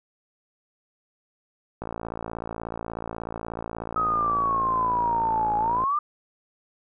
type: click train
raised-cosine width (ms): 1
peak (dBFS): -18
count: 228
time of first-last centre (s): 1.82-5.838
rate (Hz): 56.5
type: exponential two-way sweep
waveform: sine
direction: down then up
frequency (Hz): 1279 to 830.6 to 1221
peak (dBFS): -21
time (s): 3.96-5.99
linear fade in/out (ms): 5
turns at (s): 5.57
effects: none